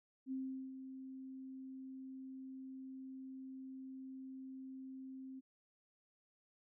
sine tone with ADSR envelope, 263.5 Hz, C4, 12 cents sharp, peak -38 dBFS, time 0.26-5.41 s, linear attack 57 ms, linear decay 400 ms, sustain -9 dB, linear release 25 ms, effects none

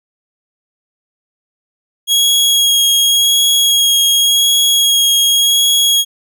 sawtooth tone with vibrato, 3299 Hz, G#7, 12 cents flat, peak -6 dBFS, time 2.07-6.05 s, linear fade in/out 50 ms, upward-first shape sine, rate 0.89 Hz, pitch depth 14 cents each way, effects none

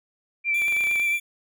sine tone with vibrato, 2349 Hz, D7, in tune, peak -20 dBFS, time 0.44-1.2 s, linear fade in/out 50 ms, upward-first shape sine, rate 8.8 Hz, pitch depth 23 cents each way
10% pulse tone, 3439 Hz, A7, 40 cents flat, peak -30 dBFS, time 0.54-1.2 s, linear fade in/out 5 ms
clicks, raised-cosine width 0.3 ms, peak -22 dBFS, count 10, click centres 0.619 / 0.682 / 0.724 / 0.766 / 0.808 / 0.839 / 0.871 / 0.913 / 0.958 / 0.998 s
effects none

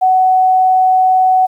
sine tone, 747 Hz, F#5, 16 cents sharp, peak -7 dBFS, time 0.01-1.47 s, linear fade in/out 20 ms, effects 8-bit

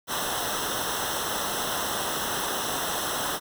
pink noise with comb filter, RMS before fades -29 dBFS, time 0.07-3.4 s, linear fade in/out 50 ms, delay 0.43 ms, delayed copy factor -0.9, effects none

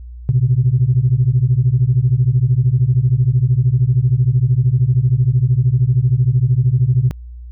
sine beating tone pair, 119.5 / 132.5 Hz, A#2 / C3, +43 / +22 cents, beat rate 13 Hz, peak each -13 dBFS, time 0.29-7.11 s, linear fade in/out 0 ms, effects tanh soft clip ceiling -4 dBFS + added 60 Hz sine -30 dBFS peak until 7.51 s

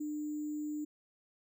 sine tone with sample-and-hold, 300 Hz, D4, 37 cents sharp, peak -35 dBFS, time 0-0.85 s, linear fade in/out 10 ms, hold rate 7350 Hz, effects none

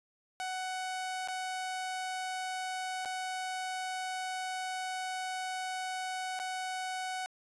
sawtooth tone with dropouts, 745 Hz, F#5, 12 cents sharp, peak -31 dBFS, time 0.4-7.26 s, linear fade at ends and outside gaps 0 ms, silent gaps 1.275-1.285 / 3.05-3.057 / 6.391-6.399 s, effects resampled to 24000 Hz

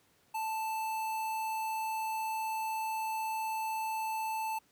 square tone with notch filter, 881 Hz, A5, 2 cents sharp, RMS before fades -35 dBFS, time 0.34-4.59 s, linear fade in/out 10 ms, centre 5100 Hz, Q 1.5, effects pink hiss -68 dBFS RMS until 4.71 s + high-pass 100 Hz 12 dB/octave

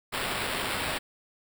blue noise with sample-and-hold, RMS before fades -31 dBFS, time 0.12-0.99 s, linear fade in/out 20 ms, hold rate 6300 Hz, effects none

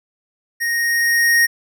square tone with level ramp, 1864.7 Hz, A#6, in tune, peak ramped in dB -19 to -11 dBFS, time 0.6-1.47 s, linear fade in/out 20 ms, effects none

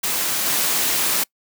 white noise with level steps, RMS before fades -22 / -20 dBFS, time 0.03-1.24 s, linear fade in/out 10 ms, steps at 0.46 s, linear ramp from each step 2 ms, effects noise-tail reverb RT60 0.1 s tail -25 dB re dry + high-pass 150 Hz 12 dB/octave

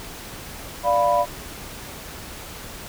sine chord, B diminished, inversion first, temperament equal, 587.3 / 698.5 / 987.8 Hz, D5 / F5 / B5, 0 / 0 / 0 cents, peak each -20 dBFS, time 0.83-1.26 s, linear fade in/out 50 ms, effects tanh soft clip ceiling -7 dBFS + pink hiss -37 dBFS RMS until 2.88 s

